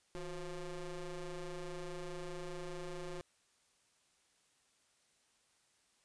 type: ring-modulated tone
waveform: 30% pulse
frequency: 174.61 Hz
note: F3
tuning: in tune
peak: -36 dBFS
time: 0.15-3.21 s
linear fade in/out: 0 ms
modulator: 187 Hz
effects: white hiss -73 dBFS RMS until 6.04 s + resampled to 22050 Hz